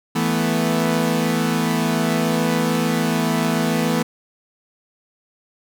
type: chord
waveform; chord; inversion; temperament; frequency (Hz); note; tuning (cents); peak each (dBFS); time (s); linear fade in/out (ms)
sawtooth; E suspended fourth; none; equal; 164.81 / 220 / 246.9; E3 / A3 / B3; 0 / 0 / 0; -18; 0.15-4.03; 10
effects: none